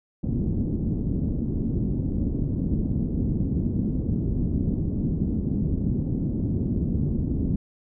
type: low-pass noise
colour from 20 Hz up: white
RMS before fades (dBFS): -25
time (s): 0.23-7.56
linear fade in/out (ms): 5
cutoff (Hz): 260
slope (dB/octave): 24
effects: none